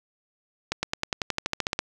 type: accelerating click train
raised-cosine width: 0.2 ms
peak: -8 dBFS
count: 14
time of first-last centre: 0.72-1.791 s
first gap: 110 ms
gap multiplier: 0.95
effects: none